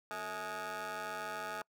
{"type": "ring-modulated tone", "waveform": "20% pulse", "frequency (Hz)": 201.3, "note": "G3", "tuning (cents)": 46, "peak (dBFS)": -31, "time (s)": [0.11, 1.62], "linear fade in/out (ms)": 0, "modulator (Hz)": 1050, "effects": ["noise-tail reverb RT60 0.1 s tail -26 dB re dry"]}